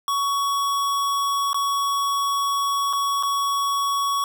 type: tone with dropouts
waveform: square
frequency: 1120 Hz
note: C#6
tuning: 18 cents sharp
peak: -21 dBFS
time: 0.08-4.24 s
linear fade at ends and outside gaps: 1 ms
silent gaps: 1.531-1.544 / 2.929-2.933 / 3.227-3.233 s
effects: none